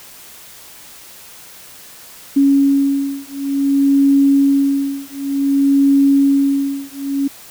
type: beating tone pair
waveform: sine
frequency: 277.2 / 277.75 Hz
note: C#4 / C#4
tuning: 0 / +4 cents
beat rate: 0.55 Hz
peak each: -14 dBFS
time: 2.36-7.28 s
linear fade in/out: 10 ms
effects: white hiss -39 dBFS RMS until 7.5 s